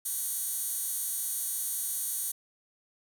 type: tone with high-pass filter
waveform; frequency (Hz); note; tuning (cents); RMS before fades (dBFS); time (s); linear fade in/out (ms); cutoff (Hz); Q
15% pulse; 383.1; G4; -40; -33; 0.05-2.32; 10; 9900; 1.9
effects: none